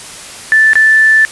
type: tone with dropouts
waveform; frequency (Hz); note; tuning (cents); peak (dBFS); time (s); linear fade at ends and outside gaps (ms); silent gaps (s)
sine; 1760; A6; 0; -4; 0.52-1.25; 0; 0.733-0.755
effects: white hiss -29 dBFS RMS until 1.31 s + resampled to 24000 Hz